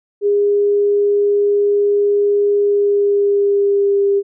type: tone with pitch glide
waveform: sine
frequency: 408 to 399.6 Hz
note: G#4 to G4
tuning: -31 to +33 cents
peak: -11 dBFS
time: 0.21-4.23 s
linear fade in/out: 50 ms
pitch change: -36 cents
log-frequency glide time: 2.57-4.06 s
effects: none